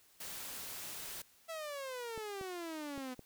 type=noise; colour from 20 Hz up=white; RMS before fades=-45 dBFS; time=0.2-1.22 s; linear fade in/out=5 ms
type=exponential sweep; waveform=sawtooth; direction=down; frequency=666 to 248.8 Hz; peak=-37 dBFS; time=1.48-3.15 s; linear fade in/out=20 ms
type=clicks; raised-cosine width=2 ms; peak=-34 dBFS; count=4; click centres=2.177 / 2.412 / 2.978 / 3.193 s
effects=white hiss -66 dBFS RMS until 3.25 s